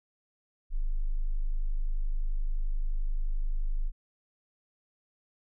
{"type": "tone", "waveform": "sine", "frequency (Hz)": 25.76, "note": "G#0", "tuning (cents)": -13, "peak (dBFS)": -25, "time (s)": [0.7, 3.92], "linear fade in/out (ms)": 50, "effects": []}